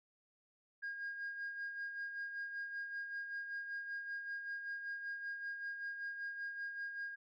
sine tone with tremolo, 1625 Hz, G#6, 38 cents flat, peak -37 dBFS, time 0.82-7.16 s, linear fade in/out 20 ms, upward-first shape sine, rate 5.2 Hz, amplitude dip 55%, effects tanh soft clip ceiling -37 dBFS

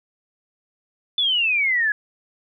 sine exponential sweep, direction down, 3520 to 1661.2 Hz, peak -17 dBFS, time 1.18-1.92 s, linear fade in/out 2 ms, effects none

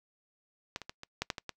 clicks, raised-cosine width 0.2 ms, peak -17 / -25 / -23 / -26 / -14 / -14 / -21 / -20 dBFS, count 8, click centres 0.761 / 0.817 / 0.895 / 1.034 / 1.22 / 1.302 / 1.382 / 1.493 s, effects noise-tail reverb RT60 0.1 s tail -25 dB re dry

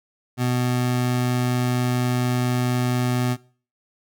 25% pulse tone, 124.3 Hz, B2, 12 cents sharp, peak -16 dBFS, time 0.37-3.37 s, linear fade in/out 50 ms, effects noise-tail reverb RT60 0.4 s tail -20 dB re dry

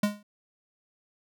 square tone with exponential decay, 206.9 Hz, G#3, 6 cents flat, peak -20 dBFS, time 0.03-0.23 s, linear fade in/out 5 ms, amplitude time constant 43 ms, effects none

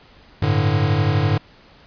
square chord, G suspended second, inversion none, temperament equal, 98 / 110 / 146.83 Hz, G2 / A2 / D3, 0 / 0 / 0 cents, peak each -21 dBFS, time 0.42-1.38 s, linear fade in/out 5 ms, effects pink hiss -49 dBFS RMS until 1.86 s + resampled to 11025 Hz

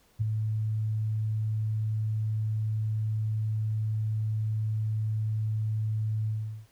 sine tone with ADSR envelope, 108.7 Hz, A2, 21 cents flat, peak -21 dBFS, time 0.19-6.67 s, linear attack 26 ms, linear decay 8 ms, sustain -5 dB, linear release 390 ms, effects pink hiss -64 dBFS RMS until 6.71 s

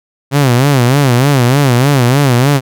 sawtooth tone with vibrato, 131.8 Hz, C3, 13 cents sharp, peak -3 dBFS, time 0.31-2.61 s, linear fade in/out 50 ms, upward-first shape sine, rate 3.3 Hz, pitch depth 170 cents each way, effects none

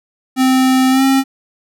square tone with pitch glide, 260 to 268.2 Hz, C4 to C4, -11 to +43 cents, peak -10 dBFS, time 0.36-1.24 s, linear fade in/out 50 ms, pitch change +54 cents, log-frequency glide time 0.9-1.03 s, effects none

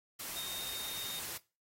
sine tone in noise, 3694 Hz, A#7, 16 cents flat, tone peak -40 dBFS, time 0.36-1.2 s, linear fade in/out 10 ms, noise white, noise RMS -42 dBFS, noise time 0.19-1.38 s, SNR -1 dB, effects noise-tail reverb RT60 0.3 s tail -20 dB re dry + AAC 48 kbps

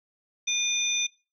sine tone cluster, 2443 / 3581 / 6000 Hz, D#7 / A7 / F#8, -32 / +30 / +23 cents, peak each -28 dBFS, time 0.47-1.07 s, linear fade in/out 10 ms, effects noise-tail reverb RT60 0.3 s tail -21 dB re dry

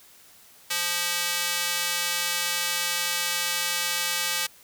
square tone with high-pass filter, 174.61 Hz, F3, in tune, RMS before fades -27 dBFS, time 0.7-4.47 s, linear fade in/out 10 ms, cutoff 2200 Hz, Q 0.6, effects white hiss -53 dBFS RMS until 4.63 s

